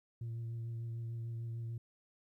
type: tone with vibrato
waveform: sine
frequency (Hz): 115.6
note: A#2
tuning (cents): -14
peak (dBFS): -36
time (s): 0.21-1.78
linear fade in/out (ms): 5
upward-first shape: sine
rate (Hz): 6.7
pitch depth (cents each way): 17
effects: tanh soft clip ceiling -37 dBFS + 13-bit